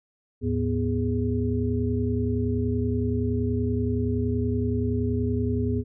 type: tone cluster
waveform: sine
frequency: 79.4 / 110 / 246.9 / 413.6 Hz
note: D#2 / A2 / B3 / G#4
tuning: +36 / 0 / 0 / -7 cents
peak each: -28 / -27 / -27 / -30 dBFS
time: 0.41-5.84 s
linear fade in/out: 50 ms
effects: none